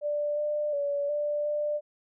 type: tone with pitch steps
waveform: sine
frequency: 589 / 596 / 571 / 590 / 594 Hz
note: D5 / D5 / D5 / D5 / D5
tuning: +5 / +25 / -49 / +8 / +20 cents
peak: -26 dBFS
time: 0.01-1.81 s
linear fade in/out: 50 ms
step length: 360 ms
effects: none